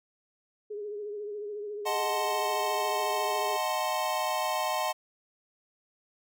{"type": "tone with vibrato", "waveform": "sine", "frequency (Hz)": 415.3, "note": "G#4", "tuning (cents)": 0, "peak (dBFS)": -34, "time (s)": [0.7, 3.57], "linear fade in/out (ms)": 10, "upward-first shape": "triangle", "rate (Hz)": 14, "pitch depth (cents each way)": 55}
{"type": "chord", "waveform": "square", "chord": "D# diminished seventh", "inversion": "none", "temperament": "equal", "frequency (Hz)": [622.3, 740, 880, 1046.5], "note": ["D#5", "F#5", "A5", "C6"], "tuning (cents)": [0, 0, 0, 0], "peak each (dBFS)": -34, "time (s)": [1.85, 4.93], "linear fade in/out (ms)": 20}
{"effects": []}